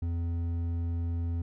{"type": "tone with hard clipping", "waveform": "triangle", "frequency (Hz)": 84.9, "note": "F2", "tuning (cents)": -48, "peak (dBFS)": -30, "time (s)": [0.02, 1.42], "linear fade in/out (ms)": 5, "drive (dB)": 10, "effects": []}